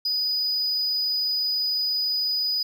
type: tone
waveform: triangle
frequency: 4963 Hz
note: D#8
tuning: 5 cents flat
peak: -21 dBFS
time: 0.05-2.63 s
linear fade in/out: 5 ms
effects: none